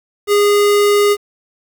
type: tone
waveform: square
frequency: 410.4 Hz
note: G#4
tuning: 21 cents flat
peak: -10 dBFS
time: 0.27-1.17 s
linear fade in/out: 50 ms
effects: 7-bit